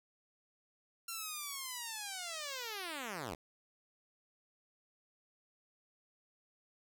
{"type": "linear sweep", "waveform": "5% pulse", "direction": "down", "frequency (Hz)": [1375, 68.3], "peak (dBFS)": -29, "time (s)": [1.08, 3.35], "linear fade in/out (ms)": 5, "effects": []}